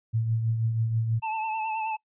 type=tone with tremolo; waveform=sine; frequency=113.1 Hz; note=A2; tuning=48 cents sharp; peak=-21 dBFS; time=0.13-1.2 s; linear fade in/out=20 ms; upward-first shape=triangle; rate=6.2 Hz; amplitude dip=50%
type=tone with vibrato; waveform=square; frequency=879 Hz; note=A5; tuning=2 cents flat; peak=-28 dBFS; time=1.22-1.97 s; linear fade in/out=20 ms; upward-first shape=triangle; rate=9.4 Hz; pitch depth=45 cents each way
effects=noise-tail reverb RT60 0.1 s tail -24 dB re dry + resampled to 8000 Hz